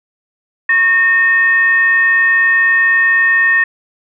sine tone with frequency modulation, 1832 Hz, A#6, 31 cents flat, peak -8 dBFS, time 0.69-3.64 s, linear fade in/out 5 ms, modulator 732 Hz, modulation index 0.34, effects none

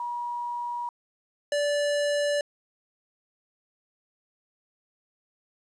sine / square tone pair in turn, 960 / 581.5 Hz, B5 / D5, -49 / -17 cents, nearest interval major sixth, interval 868 cents, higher first, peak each -29 / -24 dBFS, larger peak second, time 0-0.89 / 1.52-2.41 s, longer neither, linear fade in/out 2 ms, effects resampled to 22050 Hz + 10-bit

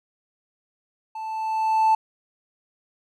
triangle tone with level ramp, 880 Hz, A5, in tune, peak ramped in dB -29 to -11 dBFS, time 1.15-1.95 s, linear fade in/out 5 ms, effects tanh soft clip ceiling -10 dBFS

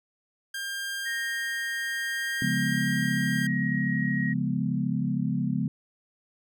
sawtooth tone with tremolo, 1600 Hz, G6, 35 cents sharp, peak -27 dBFS, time 0.54-3.47 s, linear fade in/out 5 ms, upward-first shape triangle, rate 0.65 Hz, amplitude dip 25%
sine tone with pitch glide, 1860 to 1891.4 Hz, A#6 to A#6, -4 to +25 cents, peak -30 dBFS, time 1.05-4.34 s, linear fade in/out 20 ms, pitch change +29 cents, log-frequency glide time 2.12-2.88 s
sine chord, C# dominant seventh, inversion none, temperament equal, 138.59 / 174.61 / 207.7 / 246.9 Hz, C#3 / E#3 / G#3 / B3, 0 / 0 / 0 / 0 cents, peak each -30 dBFS, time 2.42-5.68 s, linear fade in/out 2 ms
effects none

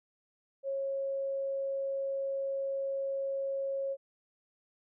sine tone, 546 Hz, C#5, 26 cents flat, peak -31 dBFS, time 0.63-3.97 s, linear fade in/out 50 ms, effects none

